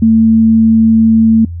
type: tone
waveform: sine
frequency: 223.5 Hz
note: A3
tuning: 27 cents sharp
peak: -4 dBFS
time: 0.02-1.45 s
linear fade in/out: 5 ms
effects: noise-tail reverb RT60 0.1 s tail -22 dB re dry + added 85 Hz sine -20 dBFS peak until 1.6 s